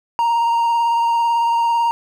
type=tone with vibrato; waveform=triangle; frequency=932.3 Hz; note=A#5; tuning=in tune; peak=-12 dBFS; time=0.19-1.91 s; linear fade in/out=0 ms; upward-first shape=sine; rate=18 Hz; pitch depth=17 cents each way; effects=none